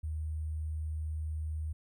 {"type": "tone with sample-and-hold", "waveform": "sine", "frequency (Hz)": 77.78, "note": "D#2", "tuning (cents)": 0, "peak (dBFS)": -33, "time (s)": [0.03, 1.73], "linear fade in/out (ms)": 10, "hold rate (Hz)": 8820, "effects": []}